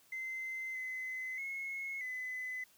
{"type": "tone with pitch steps", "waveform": "triangle", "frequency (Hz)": [2067, 2039, 2174, 2016], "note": ["C7", "C7", "C#7", "B6"], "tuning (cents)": [-22, -45, -34, 35], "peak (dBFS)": -35, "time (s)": [0.12, 2.64], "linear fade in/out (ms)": 5, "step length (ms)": 630, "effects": ["tanh soft clip ceiling -35 dBFS", "white hiss -66 dBFS RMS until 2.77 s"]}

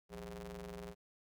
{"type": "ring-modulated tone", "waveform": "sawtooth", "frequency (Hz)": 113.3, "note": "A#2", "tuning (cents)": -49, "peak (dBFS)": -38, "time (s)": [0.09, 0.95], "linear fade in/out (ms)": 50, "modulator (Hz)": 294, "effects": ["13-bit"]}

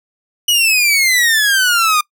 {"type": "exponential sweep", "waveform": "sawtooth", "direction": "down", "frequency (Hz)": [2960, 1206], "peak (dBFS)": -7, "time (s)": [0.48, 2.01], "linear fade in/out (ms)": 5, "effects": ["noise-tail reverb RT60 0.1 s tail -23 dB re dry"]}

